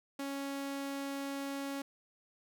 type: tone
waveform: sawtooth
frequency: 277.2 Hz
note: C#4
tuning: in tune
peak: -33 dBFS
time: 0.19-1.82 s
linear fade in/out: 5 ms
effects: none